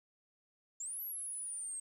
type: exponential two-way sweep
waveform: sine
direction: up then down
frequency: 7040 to 11840 to 8300 Hz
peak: -39 dBFS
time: 0.8-1.8 s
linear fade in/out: 5 ms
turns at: 1.01 s
effects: 11-bit